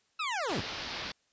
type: linear sweep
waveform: 20% pulse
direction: down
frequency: 1335 to 57.6 Hz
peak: -26 dBFS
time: 0.19-0.61 s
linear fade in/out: 10 ms
type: low-pass noise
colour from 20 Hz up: white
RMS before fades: -39 dBFS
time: 0.49-1.12 s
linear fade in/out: 5 ms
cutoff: 5100 Hz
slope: 48 dB/octave
effects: white hiss -72 dBFS RMS until 1.32 s + resampled to 16000 Hz